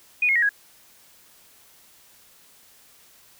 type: tone with pitch steps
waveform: sine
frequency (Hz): 2465 / 2158 / 1889.8 / 1654.7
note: D#7 / C#7 / A#6 / G#6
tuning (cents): -17 / -47 / +23 / -7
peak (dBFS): -17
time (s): 0.22-0.492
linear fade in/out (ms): 5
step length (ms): 68
effects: white hiss -54 dBFS RMS until 3.39 s